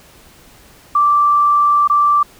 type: tone with dropouts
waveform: sine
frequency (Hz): 1170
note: D6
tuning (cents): -7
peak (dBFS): -9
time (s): 0.95-2.23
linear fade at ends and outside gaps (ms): 5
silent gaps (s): 1.876-1.898
effects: pink hiss -45 dBFS RMS until 2.39 s